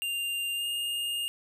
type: tone with pitch glide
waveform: square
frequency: 2794 to 2830 Hz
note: F7 to F7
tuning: 0 to +22 cents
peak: -30 dBFS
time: 0.02-1.28 s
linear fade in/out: 0 ms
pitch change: +22 cents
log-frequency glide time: 0.55-0.65 s
effects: none